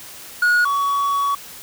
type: tone pair in turn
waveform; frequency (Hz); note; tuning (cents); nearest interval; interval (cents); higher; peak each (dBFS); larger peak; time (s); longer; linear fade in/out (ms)
triangle; 1449 / 1125.8; F#6 / C#6; -37 / +26; major third; 437; first; -11 / -15; first; 0.42-0.65 / 0.65-1.35; second; 5
effects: white hiss -38 dBFS RMS until 1.62 s

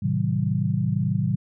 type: chord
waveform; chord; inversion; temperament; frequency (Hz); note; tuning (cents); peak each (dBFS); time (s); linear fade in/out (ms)
sine; A diminished seventh; none; just; 110 / 132 / 158.4 / 190.08; A2 / C3 / Eb3 / Gb3; 0 / +16 / +31 / +47; -26; 0.02-1.36; 10
effects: none

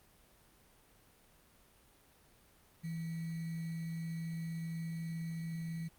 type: tone with sample-and-hold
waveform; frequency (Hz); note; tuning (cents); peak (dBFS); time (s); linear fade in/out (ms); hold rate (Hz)
sine; 164.6; E3; -2; -37; 2.83-5.89; 20; 2100
effects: pink hiss -65 dBFS RMS until 5.98 s + Opus 32 kbps

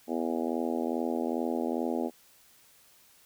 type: harmonic tone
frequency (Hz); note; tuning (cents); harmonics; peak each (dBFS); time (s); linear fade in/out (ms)
82.41; E2; 0; 3 / 4 / 5 / 6 / 7 / 8 / 9 / 10; -32 / -34 / -36 / -38 / -39 / -40 / -41 / -42; 0.07-2.11; 50
effects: white hiss -60 dBFS RMS until 3.25 s

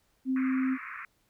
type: tone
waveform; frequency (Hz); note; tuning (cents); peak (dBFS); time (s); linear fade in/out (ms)
sine; 261.6; C4; 0; -25; 0.25-0.78; 50
type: band-pass noise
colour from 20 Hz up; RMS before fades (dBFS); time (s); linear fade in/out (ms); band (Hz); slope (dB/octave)
pink; -41; 0.36-1.05; 2; 1100 to 2400; 96
effects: pink hiss -71 dBFS RMS until 1.29 s

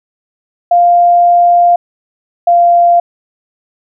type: tone pair in turn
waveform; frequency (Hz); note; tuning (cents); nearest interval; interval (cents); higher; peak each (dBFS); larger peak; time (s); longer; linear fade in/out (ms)
sine; 698.5 / 693.3; F5 / F5; 0 / -13; unison; 13; first; -4; neither; 0.71-1.76 / 2.47-3; first; 5
effects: none

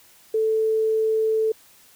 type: tone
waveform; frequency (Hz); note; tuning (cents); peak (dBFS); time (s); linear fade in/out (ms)
sine; 440; A4; 0; -18; 0.34-1.52; 5
effects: white hiss -53 dBFS RMS until 1.95 s

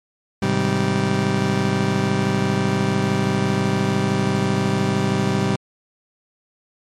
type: chord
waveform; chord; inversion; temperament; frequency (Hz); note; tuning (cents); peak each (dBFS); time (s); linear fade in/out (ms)
30% pulse; Ab major seventh; none; just; 103.83 / 129.78 / 155.74 / 194.67; Ab2 / C3 / Eb3 / G3; 0 / -14 / +2 / -12; -23 / -21 / -24 / -18; 0.42-5.56; 5
effects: low-pass 7000 Hz 12 dB/octave + MP3 64 kbps

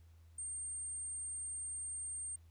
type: tone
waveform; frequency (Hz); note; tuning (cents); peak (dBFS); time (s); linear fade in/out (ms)
sine; 8690; C#9; -35; -40; 0.38-2.36; 5
effects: added 82 Hz sine -58 dBFS peak until 2.5 s + pink hiss -75 dBFS RMS until 2.5 s

